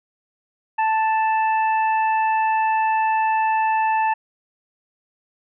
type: harmonic tone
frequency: 880 Hz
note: A5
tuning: in tune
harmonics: 1 / 2 / 3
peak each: -17 / -28 / -30 dBFS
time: 0.78-4.14 s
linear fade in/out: 10 ms
effects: none